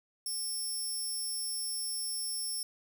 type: tone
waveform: 15% pulse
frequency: 5400 Hz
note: E8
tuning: 41 cents sharp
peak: -28 dBFS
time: 0.26-2.63 s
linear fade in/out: 2 ms
effects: none